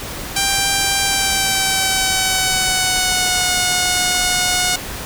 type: tone with pitch glide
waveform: 5% pulse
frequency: 788 to 726.8 Hz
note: G5 to F#5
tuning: +9 to -31 cents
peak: -3 dBFS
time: 0.36-4.76 s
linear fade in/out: 5 ms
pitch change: -140 cents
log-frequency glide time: 1.02-3.53 s
effects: pink hiss -28 dBFS RMS until 5.05 s